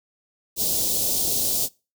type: band-stop noise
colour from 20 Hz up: white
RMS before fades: -23 dBFS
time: 0.56-1.69 s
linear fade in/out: 50 ms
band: 650 to 3900 Hz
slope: 24 dB/octave
effects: noise-tail reverb RT60 0.3 s tail -24 dB re dry